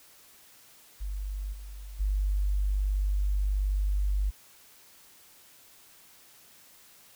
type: tone with level steps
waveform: sine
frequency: 49.34 Hz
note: G1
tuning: 12 cents sharp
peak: -31 / -39 / -24 dBFS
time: 1-4.31 s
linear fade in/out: 20 ms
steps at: 1.52 / 1.99 s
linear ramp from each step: 20 ms
effects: white hiss -56 dBFS RMS until 7.15 s